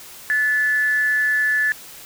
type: tone with amplitude modulation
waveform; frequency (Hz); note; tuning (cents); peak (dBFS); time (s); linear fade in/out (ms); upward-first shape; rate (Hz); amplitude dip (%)
sine; 1733; A6; -27; -14; 0.3-1.72; 0; sine; 259; 40
effects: white hiss -40 dBFS RMS until 2.05 s